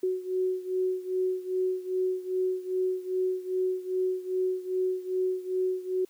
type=beating tone pair; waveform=sine; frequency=370 / 372.5 Hz; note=F#4 / F#4; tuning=0 / +12 cents; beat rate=2.5 Hz; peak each=-28 / -31 dBFS; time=0.03-6.05 s; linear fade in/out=5 ms; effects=white hiss -63 dBFS RMS until 6.09 s + high-pass 80 Hz 12 dB/octave